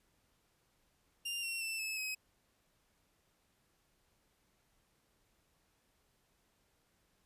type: tone with pitch steps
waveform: sawtooth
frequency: 2794 / 2729 / 2665 / 2602 / 2541 Hz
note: F7 / F7 / E7 / E7 / D#7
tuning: 0 / -41 / +18 / -23 / +36 cents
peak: -34 dBFS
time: 1.25-2.15 s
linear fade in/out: 10 ms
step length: 180 ms
effects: pink hiss -75 dBFS RMS until 7.25 s + resampled to 32000 Hz